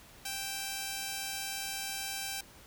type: tone pair together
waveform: 5% pulse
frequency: 785.2 / 2637 Hz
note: G5 / E7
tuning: +3 / 0 cents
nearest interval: octave + major sixth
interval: 2097 cents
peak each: -25 / -33 dBFS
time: 0.25-2.41 s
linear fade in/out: 5 ms
effects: pink hiss -55 dBFS RMS until 2.66 s